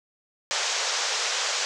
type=band-pass noise; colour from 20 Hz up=white; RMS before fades=-27 dBFS; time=0.51-1.65 s; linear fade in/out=0 ms; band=440 to 7000 Hz; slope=48 dB/octave; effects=none